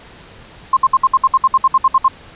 sine tone bursts, 1058 Hz, C6, 19 cents sharp, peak -7 dBFS, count 14, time 0.73-2.082 s, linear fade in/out 5 ms, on 39 ms, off 62 ms, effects pink hiss -40 dBFS RMS until 2.35 s + resampled to 8000 Hz

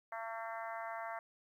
harmonic tone, 226.4 Hz, A3, 50 cents sharp, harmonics 3 / 4 / 5 / 6 / 7 / 8 / 9, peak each -44 / -46 / -48 / -50 / -51 / -52 / -53 dBFS, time 0.12-1.19 s, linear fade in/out 2 ms, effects 12-bit

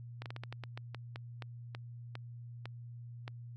slowing click train, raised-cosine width 0.3 ms, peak -27 dBFS, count 15, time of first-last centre 0.22-3.279 s, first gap 38 ms, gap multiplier 1.24, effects added 119 Hz sine -45 dBFS peak until 3.56 s + AAC 48 kbps

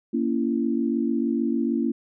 sine chord, A# diminished, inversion none, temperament just, 233.1 / 279.7 / 335.6 Hz, A#3 / C#4 / E4, 0 / +16 / +31 cents, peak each -24 / -26 / -27 dBFS, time 0.13-1.92 s, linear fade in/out 10 ms, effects none

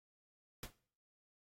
pink noise with exponential decay, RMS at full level -40 dBFS, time 0.63-0.74 s, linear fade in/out 2 ms, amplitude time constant 22 ms, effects noise-tail reverb RT60 0.5 s tail -19 dB re dry + AAC 48 kbps

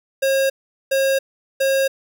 square tone bursts, 540 Hz, C#5, 45 cents flat, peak -16 dBFS, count 3, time 0.22-1.88 s, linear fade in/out 10 ms, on 280 ms, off 410 ms, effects none

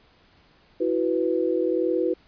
sine chord, E suspended second, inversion none, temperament just, 329.6 / 370.8 / 494.4 Hz, E4 / F#4 / B4, 0 / +4 / +2 cents, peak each -25 dBFS, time 0.8-2.14 s, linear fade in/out 10 ms, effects pink hiss -58 dBFS RMS until 2.27 s + resampled to 11025 Hz

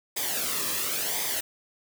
white noise with flanger, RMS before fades -29 dBFS, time 0.16-1.41 s, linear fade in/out 10 ms, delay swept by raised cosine 0.71 to 1.38 ms, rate 0.95 Hz, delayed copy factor -0.65, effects none

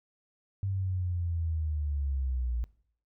sine linear sweep, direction down, 98.6 to 57.7 Hz, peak -28 dBFS, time 0.63-2.64 s, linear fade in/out 0 ms, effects noise-tail reverb RT60 0.6 s tail -21 dB re dry

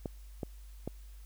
clicks, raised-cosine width 2 ms, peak -22 dBFS, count 3, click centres 0.058 / 0.432 / 0.876 s, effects added 50 Hz sine -47 dBFS peak until 1.25 s + white hiss -64 dBFS RMS until 1.25 s

